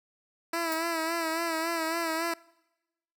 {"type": "tone with vibrato", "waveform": "10% pulse", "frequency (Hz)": 328.8, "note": "E4", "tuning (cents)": -4, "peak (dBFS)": -20, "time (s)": [0.53, 2.34], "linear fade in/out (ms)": 5, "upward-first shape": "sine", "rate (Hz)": 3.6, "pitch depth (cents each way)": 51}
{"type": "noise with exponential decay", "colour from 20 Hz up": "violet", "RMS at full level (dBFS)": -32, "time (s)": [0.72, 0.82], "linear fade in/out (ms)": 0, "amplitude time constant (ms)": 20}
{"effects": ["noise-tail reverb RT60 1.0 s tail -24 dB re dry"]}